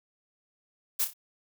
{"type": "noise with echo", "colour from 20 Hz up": "blue", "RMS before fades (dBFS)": -27, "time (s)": [0.99, 1.05], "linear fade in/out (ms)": 10, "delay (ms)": 29, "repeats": 3, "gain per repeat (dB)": -8, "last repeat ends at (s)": 1.137, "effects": []}